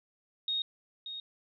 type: tone with echo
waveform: sine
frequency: 3729 Hz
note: A#7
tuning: in tune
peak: -29 dBFS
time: 0.48-0.62 s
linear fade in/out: 2 ms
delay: 580 ms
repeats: 1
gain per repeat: -9 dB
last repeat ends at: 1.2 s
effects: none